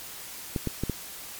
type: clicks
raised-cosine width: 3 ms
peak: -14 dBFS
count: 4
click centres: 0.562 / 0.673 / 0.836 / 0.897 s
effects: white hiss -41 dBFS RMS until 1.39 s + MP3 96 kbps